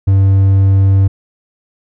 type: tone with hard clipping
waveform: triangle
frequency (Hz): 97.2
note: G2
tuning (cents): -14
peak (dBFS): -7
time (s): 0.07-1.08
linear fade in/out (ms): 10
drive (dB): 6
effects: none